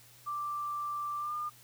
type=tone with pitch glide; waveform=sine; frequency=1176 to 1208.4 Hz; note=D6 to D6; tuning=+2 to +49 cents; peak=-33 dBFS; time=0.26-1.5 s; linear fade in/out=20 ms; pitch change=+47 cents; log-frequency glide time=1.18-1.34 s; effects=added 120 Hz sine -63 dBFS peak until 1.63 s + white hiss -58 dBFS RMS until 1.63 s